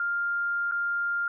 sine tone with dropouts, 1400 Hz, F6, 4 cents sharp, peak -25 dBFS, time 0-1.28 s, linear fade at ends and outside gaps 2 ms, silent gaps 0.713-0.72 s, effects none

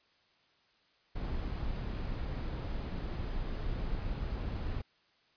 brown noise, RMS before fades -36 dBFS, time 1.15-4.82 s, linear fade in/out 10 ms, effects white hiss -69 dBFS RMS until 5.36 s + resampled to 11025 Hz

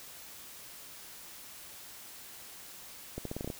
accelerating click train, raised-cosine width 2 ms, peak -23 dBFS, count 8, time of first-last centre 3.18-3.502 s, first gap 73 ms, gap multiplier 0.84, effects white hiss -49 dBFS RMS until 3.59 s

